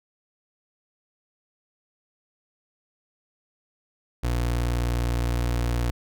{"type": "tone", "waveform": "30% pulse", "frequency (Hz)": 59.5, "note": "A#1", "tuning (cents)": 36, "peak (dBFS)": -20, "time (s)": [4.23, 5.91], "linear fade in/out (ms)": 10, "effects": []}